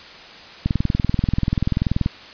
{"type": "click train", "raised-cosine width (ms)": 5, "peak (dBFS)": -6, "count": 30, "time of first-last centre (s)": [0.66, 2.061], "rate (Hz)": 20.7, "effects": ["white hiss -40 dBFS RMS until 2.33 s", "resampled to 11025 Hz"]}